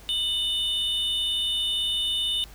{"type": "tone pair together", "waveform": "triangle", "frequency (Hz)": [2971, 3619], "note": ["F#7", "A7"], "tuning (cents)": [6, 48], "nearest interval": "minor third", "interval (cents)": 342, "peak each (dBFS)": -25, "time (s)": [0.09, 2.44], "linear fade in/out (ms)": 0, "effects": ["added 50 Hz sine -46 dBFS peak until 2.54 s", "pink hiss -50 dBFS RMS until 2.54 s"]}